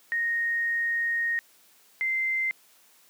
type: tone pair in turn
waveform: sine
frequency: 1862 / 2080 Hz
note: A#6 / C7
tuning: -2 / -11 cents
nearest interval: major second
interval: 191 cents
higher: second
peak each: -24 dBFS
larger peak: neither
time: 0.12-1.39 / 2.01-2.51 s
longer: first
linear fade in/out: 0 ms
effects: white hiss -59 dBFS RMS until 3.09 s + high-pass 200 Hz 12 dB/octave